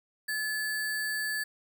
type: tone with sample-and-hold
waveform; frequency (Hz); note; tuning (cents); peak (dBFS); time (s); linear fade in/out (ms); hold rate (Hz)
sine; 1720; A6; -40; -29; 0.28-1.44; 10; 6300
effects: none